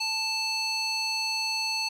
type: tone with band-pass filter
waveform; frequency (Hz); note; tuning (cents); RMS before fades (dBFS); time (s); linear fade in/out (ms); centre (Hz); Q
square; 880; A5; 0; -29; 0-1.89; 10; 4100; 2.4
effects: none